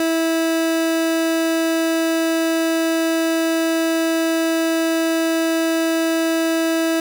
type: tone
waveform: 30% pulse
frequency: 326.8 Hz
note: E4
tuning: 15 cents flat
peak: -14 dBFS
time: 0-7 s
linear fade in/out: 2 ms
effects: none